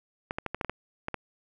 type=clicks; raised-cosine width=0.5 ms; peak=-16 dBFS; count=9; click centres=0.309 / 0.385 / 0.463 / 0.546 / 0.612 / 0.647 / 0.696 / 1.084 / 1.143 s; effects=none